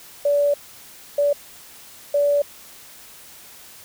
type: tone bursts at uneven times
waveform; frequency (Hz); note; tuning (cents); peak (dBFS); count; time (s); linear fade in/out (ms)
sine; 576; D5; -34; -15; 3; 0.25-0.54 / 1.18-1.33 / 2.14-2.42; 5
effects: white hiss -44 dBFS RMS until 3.84 s